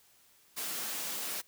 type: high-pass noise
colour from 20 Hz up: white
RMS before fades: -37 dBFS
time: 0.56-1.42 s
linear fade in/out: 20 ms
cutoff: 160 Hz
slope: 24 dB/octave
effects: white hiss -64 dBFS RMS until 1.47 s